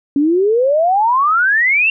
sine exponential sweep, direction up, 275 to 2761 Hz, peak -10 dBFS, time 0.16-1.9 s, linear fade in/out 2 ms, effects none

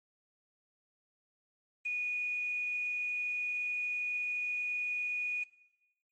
sine tone with quantisation, 2462 Hz, D#7, 19 cents flat, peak -31 dBFS, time 1.85-5.44 s, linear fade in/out 10 ms, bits 9, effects noise-tail reverb RT60 1.0 s tail -18 dB re dry + MP3 32 kbps

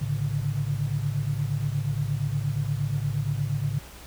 sine tone cluster, 108 / 141.2 / 149.7 Hz, A2 / C#3 / D3, -32 / +32 / +33 cents, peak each -29 / -27 / -31 dBFS, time 0.01-3.79 s, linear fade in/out 10 ms, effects added 60 Hz sine -46 dBFS peak until 4.06 s + pink hiss -46 dBFS RMS until 4.06 s

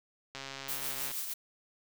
click train, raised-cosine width 0.2 ms, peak -24 dBFS, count 105, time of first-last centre 0.35-1.115 s, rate 136 Hz
blue noise with tremolo, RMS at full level -35 dBFS, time 0.68-1.34 s, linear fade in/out 10 ms, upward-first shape triangle, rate 6.4 Hz, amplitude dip 50%
effects none

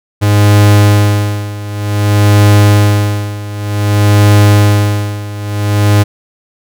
45% pulse tone with tremolo, 103.3 Hz, G#2, 9 cents flat, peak -3 dBFS, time 0.21-6.04 s, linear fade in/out 20 ms, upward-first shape sine, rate 0.54 Hz, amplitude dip 85%, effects none

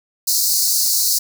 pink high-pass noise, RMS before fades -17 dBFS, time 0.27-1.19 s, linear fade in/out 10 ms, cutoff 4200 Hz, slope 96 dB/octave, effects none

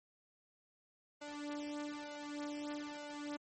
sawtooth tone with flanger, 293.7 Hz, D4, in tune, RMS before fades -44 dBFS, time 1.21-3.37 s, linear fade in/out 10 ms, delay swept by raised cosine 2 to 3.8 ms, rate 1.1 Hz, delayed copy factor +0.9, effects MP3 32 kbps

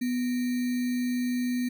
sine tone with sample-and-hold, 247.1 Hz, B3, 1 cent sharp, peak -25 dBFS, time 0.01-1.69 s, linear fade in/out 10 ms, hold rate 2100 Hz, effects none

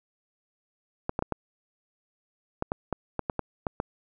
clicks, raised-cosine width 1 ms, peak -13 dBFS, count 12, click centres 1.094 / 1.191 / 1.224 / 1.323 / 2.624 / 2.719 / 2.927 / 3.193 / 3.298 / 3.393 / 3.668 / 3.801 s, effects none

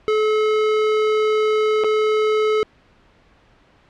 square tone with dropouts, 430.4 Hz, A4, 38 cents flat, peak -16 dBFS, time 0.08-2.63 s, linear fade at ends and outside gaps 0 ms, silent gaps 1.837-1.844 s, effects pink hiss -54 dBFS RMS until 3.89 s + low-pass 3000 Hz 12 dB/octave

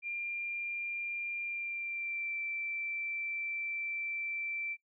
sine tone with pitch glide, 2391 to 2339 Hz, D7 to D7, +30 to -8 cents, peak -35 dBFS, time 0.02-4.77 s, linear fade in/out 50 ms, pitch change -38 cents, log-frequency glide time 1.42-2.39 s, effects noise-tail reverb RT60 0.1 s tail -20 dB re dry

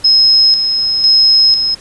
sine tone with tremolo, 5140 Hz, E8, 45 cents flat, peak -5 dBFS, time 0.04-1.75 s, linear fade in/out 10 ms, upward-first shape square, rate 1 Hz, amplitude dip 50%, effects pink hiss -38 dBFS RMS until 1.8 s + resampled to 24000 Hz

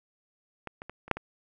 clicks, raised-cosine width 0.5 ms, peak -22 / -25 / -25 / -30 / -8 / -22 dBFS, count 6, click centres 0.673 / 0.819 / 0.896 / 1.08 / 1.113 / 1.17 s, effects none

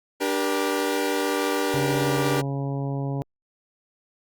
sawtooth chord, G minor, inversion second, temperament equal with one note detuned, 293.7 / 392 / 478.2 Hz, D4 / G4 / Bb4, 0 / 0 / +44 cents, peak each -23 dBFS, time 0.2-2.42 s, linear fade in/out 20 ms
harmonic tone, 138.59 Hz, C#3, in tune, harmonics 1 / 2 / 3 / 4 / 5 / 6 / 7, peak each -26 / -32 / -36 / -38 / -40 / -42 / -43 dBFS, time 1.74-3.22 s, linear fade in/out 0 ms
effects Opus 48 kbps

